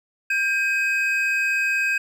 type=tone pair together; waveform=triangle; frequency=1593.8 / 2530 Hz; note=G6 / D#7; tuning=+28 / +28 cents; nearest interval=minor sixth; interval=800 cents; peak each=-21 / -20 dBFS; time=0.3-1.98 s; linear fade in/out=5 ms; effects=none